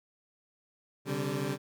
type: chord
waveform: 20% pulse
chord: C suspended second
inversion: none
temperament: equal with one note detuned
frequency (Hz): 130.81 / 144.06 / 196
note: C3 / D3 / G3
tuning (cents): 0 / -33 / 0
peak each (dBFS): -32 / -29 / -32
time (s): 1.05-1.58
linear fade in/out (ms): 50
effects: none